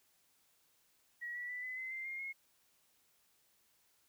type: tone with pitch steps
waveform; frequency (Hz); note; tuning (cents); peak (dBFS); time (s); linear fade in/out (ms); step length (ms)
sine; 1914 / 1947.5 / 1981.5 / 2016 / 2051 / 2087 / 2124 / 2161; A#6 / B6 / B6 / B6 / C7 / C7 / C7 / C#7; +45 / -25 / +5 / +35 / -35 / -5 / +25 / -45; -40; 1.21-2.33; 20; 140
effects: white hiss -73 dBFS RMS until 4.08 s